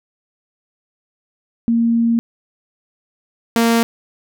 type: tone pair in turn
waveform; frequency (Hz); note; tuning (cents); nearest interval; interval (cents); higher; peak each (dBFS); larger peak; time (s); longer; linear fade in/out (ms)
sine / sawtooth; 231.8 / 230.8; A#3 / A#3; -10 / -17; unison; 7; first; -12 / -8; second; 1.68-2.19 / 3.56-3.83; first; 0
effects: none